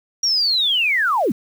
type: linear sweep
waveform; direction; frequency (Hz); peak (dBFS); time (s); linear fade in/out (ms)
sine; down; 5700 to 170.3; -15; 0.23-1.32; 5
effects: 7-bit